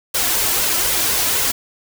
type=noise with flanger; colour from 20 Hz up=white; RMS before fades=-18 dBFS; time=0.14-1.52 s; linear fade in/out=10 ms; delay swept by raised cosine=1.9 to 3 ms; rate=4 Hz; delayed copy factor=+0.5; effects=none